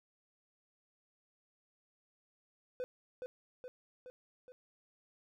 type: tone with echo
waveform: triangle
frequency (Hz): 503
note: B4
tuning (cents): +32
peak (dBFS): -34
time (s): 2.8-2.84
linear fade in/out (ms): 0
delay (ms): 420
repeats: 4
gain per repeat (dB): -4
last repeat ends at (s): 4.52
effects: none